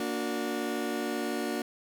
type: chord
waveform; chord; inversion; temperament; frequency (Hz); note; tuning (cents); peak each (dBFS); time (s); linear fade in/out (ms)
30% pulse; Bb augmented; none; just; 233.1 / 291.4 / 364.2; Bb3 / D4 / F#4; 0 / -13 / -27; -32; 0-1.62; 2
effects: none